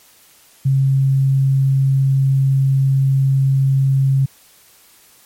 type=tone; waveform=sine; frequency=135.3 Hz; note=C#3; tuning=42 cents flat; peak=-11 dBFS; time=0.65-4.26 s; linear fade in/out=10 ms; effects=white hiss -49 dBFS RMS until 5.25 s + MP3 64 kbps